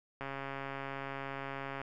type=click train; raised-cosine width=0.5 ms; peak=-25 dBFS; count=221; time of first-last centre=0.21-1.816 s; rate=137 Hz; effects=none